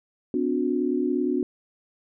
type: tone cluster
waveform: sine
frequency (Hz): 253.5 / 291.1 / 361.9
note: B3 / D4 / F#4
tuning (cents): +45 / -15 / -38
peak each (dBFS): -26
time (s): 0.34-1.43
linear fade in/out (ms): 2
effects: none